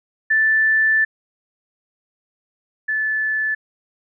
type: tone pair in turn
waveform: sine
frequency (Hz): 1760 / 1740.8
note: A6 / A6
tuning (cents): 0 / -19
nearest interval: unison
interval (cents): 19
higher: first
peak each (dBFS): -13 / -18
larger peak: first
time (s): 0.3-1.05 / 2.88-3.55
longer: first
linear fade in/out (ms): 10
effects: none